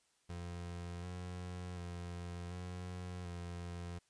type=tone with pitch steps; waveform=30% pulse; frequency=87 / 90 / 87.3 / 89.9 / 87 Hz; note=F2 / F#2 / F2 / F#2 / F2; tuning=-6 / -47 / 0 / -49 / -6 cents; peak=-40 dBFS; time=0.29-3.99 s; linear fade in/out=10 ms; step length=740 ms; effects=white hiss -75 dBFS RMS until 4.09 s + resampled to 22050 Hz